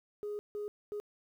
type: tone bursts at uneven times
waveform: sine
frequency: 415.3 Hz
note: G#4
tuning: in tune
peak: -34 dBFS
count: 3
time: 0.23-0.39 / 0.55-0.68 / 0.92-1 s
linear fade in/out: 0 ms
effects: tanh soft clip ceiling -33 dBFS + 11-bit